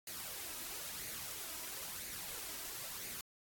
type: noise with flanger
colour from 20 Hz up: white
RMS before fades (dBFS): -45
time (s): 0.07-3.21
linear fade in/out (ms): 2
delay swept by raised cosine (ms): 0.45 to 3.15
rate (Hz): 1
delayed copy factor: +0.5
effects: AAC 64 kbps